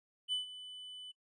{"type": "tone with ADSR envelope", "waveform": "triangle", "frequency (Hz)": 3000, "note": "F#7", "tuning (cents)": 23, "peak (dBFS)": -29, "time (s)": [0.28, 1.12], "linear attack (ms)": 45, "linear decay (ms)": 130, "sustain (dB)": -15, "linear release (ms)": 14, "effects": ["noise-tail reverb RT60 0.1 s tail -22 dB re dry", "resampled to 22050 Hz"]}